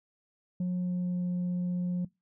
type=tone with pitch glide; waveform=sine; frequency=180.1 to 178.44 Hz; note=F#3 to F3; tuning=-46 to +38 cents; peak=-25 dBFS; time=0.6-2.05 s; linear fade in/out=5 ms; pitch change=-16 cents; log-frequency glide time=0.73-1.26 s; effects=noise-tail reverb RT60 0.2 s tail -22 dB re dry + tanh soft clip ceiling -27 dBFS